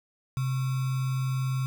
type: tone with sample-and-hold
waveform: sine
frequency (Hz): 130.81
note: C3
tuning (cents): 0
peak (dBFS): -25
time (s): 0.37-1.66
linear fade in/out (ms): 0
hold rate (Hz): 1225
effects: none